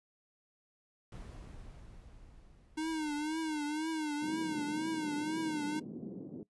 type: noise with exponential decay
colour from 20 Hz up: brown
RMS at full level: -44 dBFS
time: 1.12-4.99 s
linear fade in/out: 2 ms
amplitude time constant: 840 ms
type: tone with vibrato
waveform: square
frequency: 307.7 Hz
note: D#4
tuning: 19 cents flat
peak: -34 dBFS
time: 2.77-5.8 s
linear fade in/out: 10 ms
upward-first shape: triangle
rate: 2 Hz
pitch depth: 99 cents each way
type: band-pass noise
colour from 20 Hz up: pink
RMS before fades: -44 dBFS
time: 4.22-6.43 s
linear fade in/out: 2 ms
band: 180 to 360 Hz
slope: 24 dB/octave
effects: noise-tail reverb RT60 0.1 s tail -20 dB re dry + resampled to 24000 Hz